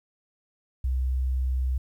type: tone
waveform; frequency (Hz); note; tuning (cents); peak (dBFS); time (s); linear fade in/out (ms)
sine; 64.4; C2; -27; -22; 0.84-1.78; 5
effects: tanh soft clip ceiling -18 dBFS + 10-bit